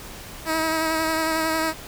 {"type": "tone with vibrato", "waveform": "10% pulse", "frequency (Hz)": 320, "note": "D#4", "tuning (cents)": 49, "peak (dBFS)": -13, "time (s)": [0.45, 1.74], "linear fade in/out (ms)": 50, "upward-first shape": "sine", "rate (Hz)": 11, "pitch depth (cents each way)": 23, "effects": ["pink hiss -39 dBFS RMS until 1.87 s"]}